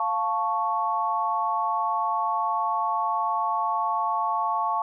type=chord; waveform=sine; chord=F augmented; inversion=none; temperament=equal; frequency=698.5 / 880 / 1108.7 Hz; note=F5 / A5 / C#6; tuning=0 / 0 / 0 cents; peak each=-30 / -26 / -26 dBFS; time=0-4.82 s; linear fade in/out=2 ms; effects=none